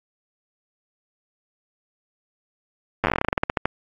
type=slowing click train; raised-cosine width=0.5 ms; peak=-5 dBFS; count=19; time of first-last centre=3.04-3.656 s; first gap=9 ms; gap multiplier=1.14; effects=AAC 64 kbps